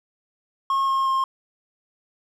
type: tone with pitch steps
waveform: triangle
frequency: 1083 / 1074.3 / 1065.6 Hz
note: C#6 / C6 / C6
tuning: -41 / +45 / +31 cents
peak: -17 dBFS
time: 0.7-1.24 s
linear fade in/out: 2 ms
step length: 180 ms
effects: none